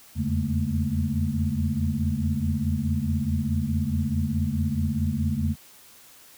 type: tone cluster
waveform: sine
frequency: 82.9 / 87.6 / 141.2 / 212.7 / 229.3 Hz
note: E2 / F2 / C#3 / G#3 / A#3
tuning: +10 / +6 / +32 / +42 / -28 cents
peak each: -29 dBFS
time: 0.15-5.56 s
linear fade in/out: 50 ms
effects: white hiss -51 dBFS RMS until 6.37 s